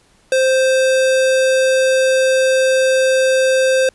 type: tone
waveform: square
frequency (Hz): 523.3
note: C5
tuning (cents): 0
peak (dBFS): -12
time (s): 0.32-3.89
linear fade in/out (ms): 2
effects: pink hiss -54 dBFS RMS until 3.94 s + resampled to 24000 Hz